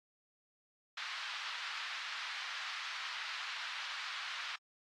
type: band-pass noise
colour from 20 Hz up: pink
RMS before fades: -43 dBFS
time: 0.97-4.56 s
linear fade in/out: 5 ms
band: 1200 to 4500 Hz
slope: 24 dB/octave
effects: AAC 48 kbps